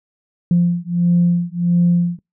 sine beating tone pair, 173.1 / 174.6 Hz, F3 / F3, -15 / 0 cents, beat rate 1.5 Hz, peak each -15 dBFS, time 0.51-2.19 s, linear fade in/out 2 ms, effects noise-tail reverb RT60 0.2 s tail -26 dB re dry + tanh soft clip ceiling -6 dBFS

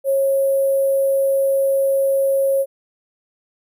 sine tone with sample-and-hold, 545 Hz, C#5, 29 cents flat, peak -14 dBFS, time 0.04-2.66 s, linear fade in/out 50 ms, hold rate 11025 Hz, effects none

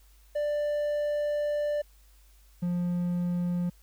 triangle tone pair in turn, 590 / 176.02 Hz, D5 / F3, +8 / +14 cents, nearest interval octave + major sixth, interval 2094 cents, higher first, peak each -24 dBFS, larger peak neither, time 0.35-1.82 / 2.62-3.7 s, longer first, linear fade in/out 10 ms, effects added 50 Hz sine -55 dBFS peak until 3.82 s + white hiss -64 dBFS RMS until 3.82 s

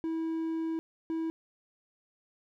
triangle tone pair in turn, 324.8 / 324.8 Hz, E4 / E4, -26 / -26 cents, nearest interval unison, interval 0 cents, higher neither, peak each -28 dBFS, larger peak neither, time 0.04-0.79 / 1.1-1.3 s, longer first, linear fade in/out 0 ms, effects none

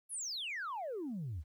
sine exponential sweep, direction down, 11450 to 68.6 Hz, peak -36 dBFS, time 0.09-1.44 s, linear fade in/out 50 ms, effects tanh soft clip ceiling -35 dBFS + 12-bit

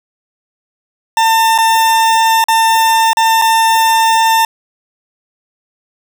40% pulse tone with dropouts, 899 Hz, A5, 37 cents sharp, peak -7 dBFS, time 1.17-4.45 s, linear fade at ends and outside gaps 2 ms, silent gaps 1.579-1.585 / 2.441-2.484 / 3.132-3.17 / 3.416-3.42 s, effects none

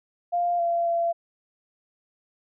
sine tone with pitch steps, 699 / 684 / 680 Hz, F5 / F5 / F5, +1 / -36 / -46 cents, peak -21 dBFS, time 0.32-1.13 s, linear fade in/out 20 ms, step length 270 ms, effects none

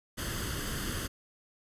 pink noise with comb filter, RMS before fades -35 dBFS, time 0.17-1.08 s, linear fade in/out 20 ms, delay 0.63 ms, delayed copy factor +0.65, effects resampled to 32000 Hz

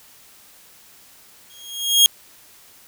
sawtooth tone with exponential growth, 3264 Hz, G#7, 31 cents flat, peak -4 dBFS, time 1.5-2.06 s, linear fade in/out 0 ms, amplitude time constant 120 ms, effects white hiss -49 dBFS RMS until 2.87 s

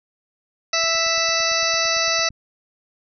harmonic tone, 659.3 Hz, E5, in tune, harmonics 1 / 2 / 3 / 4 / 6 / 7 / 8 / 9, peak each -26 / -26 / -26 / -26 / -26 / -26 / -26 / -26 dBFS, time 0.73-2.29 s, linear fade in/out 5 ms
click train, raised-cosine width 5 ms, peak -34 dBFS, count 14, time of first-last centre 0.84-2.306 s, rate 8.87 Hz
effects none

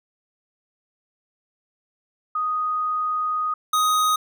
sine / square tone pair in turn, 1244.5 / 1250.8 Hz, D#6 / D#6, 0 / +9 cents, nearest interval unison, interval 9 cents, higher second, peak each -21 / -18 dBFS, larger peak second, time 2.35-3.54 / 3.73-4.16 s, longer first, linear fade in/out 5 ms, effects none

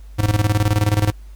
square tone with tremolo, 104.4 Hz, G#2, 10 cents sharp, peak -13 dBFS, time 0.18-1.12 s, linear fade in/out 20 ms, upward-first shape square, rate 19 Hz, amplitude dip 75%, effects added 50 Hz sine -35 dBFS peak until 1.35 s + pink hiss -56 dBFS RMS until 1.35 s

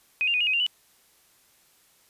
sine tone with pitch steps, 2506 / 2791 / 2478 / 2860 / 2521 / 2779 / 2961 Hz, D#7 / F7 / D#7 / F7 / D#7 / F7 / F#7, +12 / -2 / -8 / +41 / +22 / -9 / +1 cents, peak -21 dBFS, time 0.21-0.665 s, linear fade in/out 0 ms, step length 65 ms, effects white hiss -61 dBFS RMS until 2.09 s + resampled to 32000 Hz

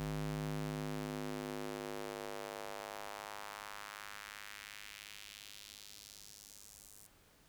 square tone with high-pass filter sweep, 51.4 Hz, G#1, 17 cents flat, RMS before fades -45 dBFS, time 0-7.07 s, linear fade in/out 0 ms, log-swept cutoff 110 to 8600 Hz, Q 1.4, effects pink hiss -66 dBFS RMS until 7.48 s

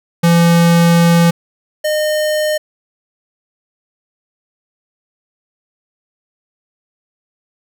square tone pair in turn, 169.7 / 610.7 Hz, F3 / D#5, -49 / -32 cents, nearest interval octave + minor seventh, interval 2217 cents, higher second, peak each -8 / -14 dBFS, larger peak first, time 0.23-1.31 / 1.84-2.58 s, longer first, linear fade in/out 10 ms, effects none

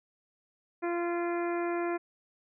harmonic tone, 345 Hz, F4, 21 cents flat, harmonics 1 / 2 / 3 / 4 / 5 / 6 / 7, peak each -30 / -36 / -40 / -42 / -44 / -46 / -47 dBFS, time 0.82-1.98 s, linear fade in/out 20 ms, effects none

